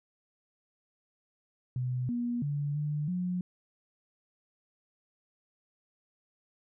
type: tone with pitch steps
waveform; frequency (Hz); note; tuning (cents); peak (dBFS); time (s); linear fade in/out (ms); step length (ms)
sine; 125.9 / 240.2 / 144.5 / 148.7 / 180.1; B2 / B3 / D3 / D3 / F#3; +34 / -48 / -28 / +22 / -46; -29; 1.76-3.41; 2; 330
effects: none